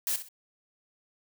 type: noise with echo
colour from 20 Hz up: blue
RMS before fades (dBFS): -29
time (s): 0.07-0.16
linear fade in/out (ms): 0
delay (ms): 63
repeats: 2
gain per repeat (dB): -11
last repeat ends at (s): 0.286
effects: none